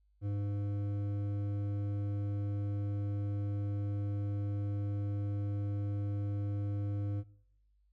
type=tone with hard clipping; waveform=triangle; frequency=101.5 Hz; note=G#2; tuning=39 cents flat; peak=-34 dBFS; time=0.21-7.24 s; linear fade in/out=50 ms; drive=13 dB; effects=noise-tail reverb RT60 0.8 s tail -23 dB re dry + added 50 Hz sine -67 dBFS peak until 7.92 s